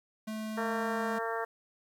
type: tone with pitch glide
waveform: square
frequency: 217.4 to 215.9 Hz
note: A3 to A3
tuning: -21 to -33 cents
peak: -36 dBFS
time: 0.27-1.19 s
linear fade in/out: 10 ms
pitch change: -12 cents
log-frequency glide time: 0.74-1.06 s
type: harmonic tone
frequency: 227.5 Hz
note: A#3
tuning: 42 cents flat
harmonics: 2 / 3 / 4 / 5 / 6 / 7 / 8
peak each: -36 / -38 / -39 / -40 / -41 / -41 / -42 dBFS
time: 0.57-1.45 s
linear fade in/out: 10 ms
effects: 10-bit